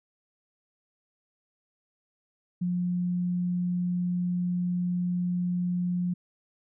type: tone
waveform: sine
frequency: 177.9 Hz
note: F3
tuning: 32 cents sharp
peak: -25 dBFS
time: 2.61-6.14 s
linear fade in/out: 10 ms
effects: none